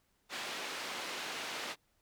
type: band-pass noise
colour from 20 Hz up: white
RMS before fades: -41 dBFS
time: 0.29-1.76 s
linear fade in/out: 50 ms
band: 260 to 3600 Hz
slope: 12 dB/octave
effects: pink hiss -75 dBFS RMS until 2.01 s